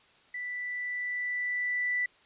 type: tone with level ramp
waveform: sine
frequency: 1975.5 Hz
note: B6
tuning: in tune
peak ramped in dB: -34 to -26 dBFS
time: 0.34-2.06 s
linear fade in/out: 5 ms
effects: white hiss -61 dBFS RMS until 2.25 s + resampled to 8000 Hz